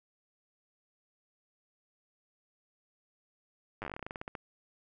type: slowing click train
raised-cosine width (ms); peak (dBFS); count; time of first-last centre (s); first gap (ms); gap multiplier
0.5; -24; 18; 3.82-4.352; 9; 1.14
effects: none